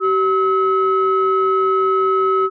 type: tone pair together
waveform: sine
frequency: 382.9 / 1288 Hz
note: G4 / E6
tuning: -41 / -41 cents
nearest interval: octave + major sixth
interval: 2100 cents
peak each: -15 dBFS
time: 0-2.5 s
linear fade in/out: 50 ms
effects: tanh soft clip ceiling -7 dBFS